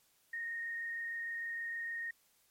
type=tone with frequency modulation; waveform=sine; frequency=1854 Hz; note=A#6; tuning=10 cents flat; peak=-37 dBFS; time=0.33-2.11 s; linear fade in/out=5 ms; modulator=26.5 Hz; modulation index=0.67; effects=white hiss -71 dBFS RMS until 2.5 s + MP3 64 kbps